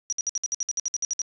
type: tone bursts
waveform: sine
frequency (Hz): 5800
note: F#8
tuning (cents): -35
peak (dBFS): -23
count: 14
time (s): 0.1-1.217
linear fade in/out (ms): 0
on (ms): 25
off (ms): 59
effects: resampled to 16000 Hz + 10-bit